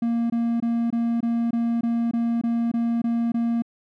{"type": "tone bursts", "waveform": "triangle", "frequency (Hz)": 233.1, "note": "A#3", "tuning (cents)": 0, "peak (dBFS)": -18, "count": 12, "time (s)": [0.02, 3.622], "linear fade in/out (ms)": 5, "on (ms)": 280, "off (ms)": 22, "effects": []}